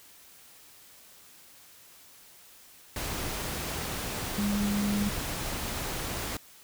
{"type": "tone in noise", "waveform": "sine", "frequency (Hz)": 204.4, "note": "G#3", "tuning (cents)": -27, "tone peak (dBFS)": -26, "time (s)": [4.38, 5.09], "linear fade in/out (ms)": 2, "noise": "pink", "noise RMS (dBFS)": -34, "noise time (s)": [2.96, 6.37], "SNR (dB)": 5, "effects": ["white hiss -54 dBFS RMS until 6.63 s"]}